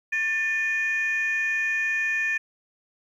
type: tone pair together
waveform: sine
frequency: 1781 / 2455 Hz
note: A6 / D#7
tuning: +21 / -24 cents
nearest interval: tritone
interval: 555 cents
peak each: -23 / -25 dBFS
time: 0.12-2.38 s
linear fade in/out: 10 ms
effects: tanh soft clip ceiling -18 dBFS + 10-bit